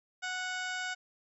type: harmonic tone with a mistuned harmonic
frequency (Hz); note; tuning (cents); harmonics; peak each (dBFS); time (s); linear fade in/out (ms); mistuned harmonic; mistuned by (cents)
737; F#5; -7; 1 / 2 / 3 / 4 / 5 / 6 / 7 / 8 / 9 / 10; -42 / -36 / -43 / -45 / -47 / -51 / -50 / -53 / -54 / -49; 0.22-0.95; 20; 6; +53
effects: none